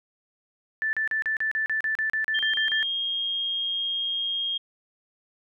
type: tone bursts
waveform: sine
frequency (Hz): 1760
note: A6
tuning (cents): 0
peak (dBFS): -23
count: 14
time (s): 0.82-2.828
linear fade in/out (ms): 0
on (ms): 110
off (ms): 36
type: tone with pitch glide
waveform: sine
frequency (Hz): 3178 to 3241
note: G7 to G#7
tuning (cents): +23 to -43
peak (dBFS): -25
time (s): 2.34-4.58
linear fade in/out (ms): 10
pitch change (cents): +34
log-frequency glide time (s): 2.64-2.92
effects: none